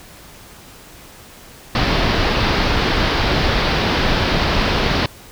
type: low-pass noise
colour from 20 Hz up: pink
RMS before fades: -17 dBFS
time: 1.75-5.06 s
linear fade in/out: 2 ms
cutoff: 5000 Hz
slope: 48 dB/octave
effects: pink hiss -41 dBFS RMS until 5.31 s